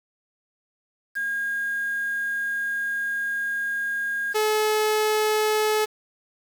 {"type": "tone pair in turn", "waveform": ["sine", "sawtooth"], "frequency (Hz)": [1625, 429], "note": ["G#6", "A4"], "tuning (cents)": [-38, -44], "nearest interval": "octave + major seventh", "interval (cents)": 2306, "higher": "first", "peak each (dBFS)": [-24, -16], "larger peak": "second", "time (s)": [[1.15, 4.34], [4.34, 5.86]], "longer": "first", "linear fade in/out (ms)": 20, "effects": ["7-bit"]}